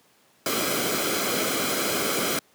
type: noise with comb filter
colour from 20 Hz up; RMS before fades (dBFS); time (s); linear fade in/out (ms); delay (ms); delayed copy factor
pink; -25; 0.46-2.39; 2; 1.1; -0.6
effects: pink hiss -60 dBFS RMS until 2.54 s + high-pass 200 Hz 12 dB/octave